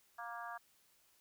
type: harmonic tone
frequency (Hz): 234.6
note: A#3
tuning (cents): +11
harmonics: 3 / 4 / 5 / 6 / 7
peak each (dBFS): -48 / -50 / -48 / -53 / -50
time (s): 0.18-0.58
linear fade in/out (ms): 10
effects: white hiss -71 dBFS RMS until 1.2 s